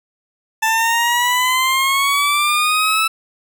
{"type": "exponential sweep", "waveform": "20% pulse", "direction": "up", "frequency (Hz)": [880, 1318.5], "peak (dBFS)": -9, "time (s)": [0.62, 3.08], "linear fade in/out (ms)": 10, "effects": []}